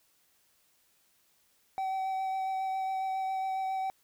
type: tone with vibrato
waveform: triangle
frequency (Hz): 764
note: G5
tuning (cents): -45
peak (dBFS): -28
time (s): 1.78-3.9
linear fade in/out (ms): 0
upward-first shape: sine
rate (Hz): 7.3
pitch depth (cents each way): 12
effects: white hiss -69 dBFS RMS until 4.03 s